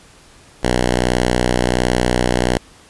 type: tone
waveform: 5% pulse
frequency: 61.4 Hz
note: B1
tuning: 9 cents flat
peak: -3 dBFS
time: 0.63-2.58 s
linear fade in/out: 5 ms
effects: pink hiss -46 dBFS RMS until 2.89 s + resampled to 24000 Hz